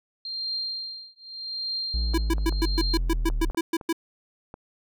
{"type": "tone with tremolo", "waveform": "sine", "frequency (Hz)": 4186, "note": "C8", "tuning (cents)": 0, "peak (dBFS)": -26, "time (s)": [0.25, 2.97], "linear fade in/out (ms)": 2, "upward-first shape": "triangle", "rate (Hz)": 0.83, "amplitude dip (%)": 100}
{"type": "linear sweep", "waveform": "triangle", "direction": "down", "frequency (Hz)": [59, 35.38], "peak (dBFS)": -21, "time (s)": [1.94, 3.51], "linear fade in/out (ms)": 0}
{"type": "clicks", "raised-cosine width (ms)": 1, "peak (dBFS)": -25, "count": 8, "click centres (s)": [2.137, 2.382, 2.525, 3.3, 3.5, 3.547, 3.812, 4.541]}
{"type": "tone bursts", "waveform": "square", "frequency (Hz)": 330, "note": "E4", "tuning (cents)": 2, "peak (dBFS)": -22, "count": 12, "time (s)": [2.14, 3.928], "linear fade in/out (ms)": 5, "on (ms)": 39, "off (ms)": 120}
{"effects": []}